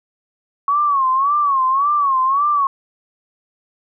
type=tone with vibrato; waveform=sine; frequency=1108.7 Hz; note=C#6; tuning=in tune; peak=-13 dBFS; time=0.68-2.67 s; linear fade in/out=2 ms; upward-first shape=sine; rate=1.8 Hz; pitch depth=120 cents each way; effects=none